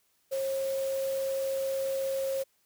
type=tone in noise; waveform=sine; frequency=539 Hz; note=C#5; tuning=49 cents flat; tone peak=-28 dBFS; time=0.31-2.44 s; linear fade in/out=20 ms; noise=white; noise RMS=-44 dBFS; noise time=0.31-2.44 s; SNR=+13 dB; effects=white hiss -71 dBFS RMS until 2.65 s